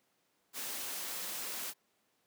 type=noise; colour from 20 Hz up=white; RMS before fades=-40 dBFS; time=0.53-1.74 s; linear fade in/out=50 ms; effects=pink hiss -75 dBFS RMS until 2.26 s + high-pass 200 Hz 12 dB/octave